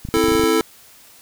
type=clicks; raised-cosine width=5 ms; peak=-16 dBFS; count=9; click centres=0.051 / 0.088 / 0.169 / 0.24 / 0.284 / 0.319 / 0.352 / 0.396 / 0.437 s
type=chord; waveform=square; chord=A minor; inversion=first; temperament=just; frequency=264 / 330 / 440 Hz; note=C4 / E4 / A4; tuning=+16 / +2 / 0 cents; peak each=-24 / -19 / -18 dBFS; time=0.14-0.61 s; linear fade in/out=0 ms
effects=white hiss -47 dBFS RMS until 1.21 s